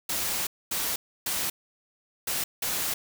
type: noise bursts at uneven times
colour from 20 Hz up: white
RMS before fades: -29 dBFS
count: 5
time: 0.09-0.47 / 0.71-0.96 / 1.26-1.5 / 2.27-2.44 / 2.62-2.94 s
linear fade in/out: 5 ms
effects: none